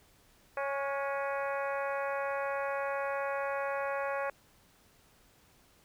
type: harmonic tone with a mistuned harmonic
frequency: 277.2 Hz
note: C#4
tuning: in tune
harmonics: 2 / 3 / 4 / 5 / 6 / 7 / 8 / 9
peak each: -34 / -39 / -39 / -42 / -42 / -46 / -49 / -48 dBFS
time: 0.57-4.3 s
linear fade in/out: 2 ms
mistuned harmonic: 5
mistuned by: +44 cents
effects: pink hiss -64 dBFS RMS until 5.84 s